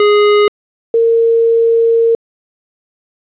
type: tone pair in turn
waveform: square / sine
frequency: 415.3 / 459.2 Hz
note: G#4 / A#4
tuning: 0 / -26 cents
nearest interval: major second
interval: 174 cents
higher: second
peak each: -7 dBFS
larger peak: neither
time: 0-0.48 / 0.94-2.15 s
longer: second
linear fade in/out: 2 ms
effects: resampled to 8000 Hz + 8-bit